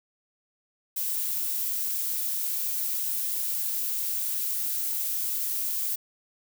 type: noise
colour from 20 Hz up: violet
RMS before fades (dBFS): -29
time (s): 0.96-5.96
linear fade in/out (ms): 10
effects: none